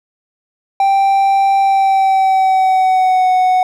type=tone with pitch glide; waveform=triangle; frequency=784 to 740 Hz; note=G5 to F#5; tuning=0 to 0 cents; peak=-7 dBFS; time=0.8-3.63 s; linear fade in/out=2 ms; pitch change=-100 cents; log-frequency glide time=1.6-3.3 s; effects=none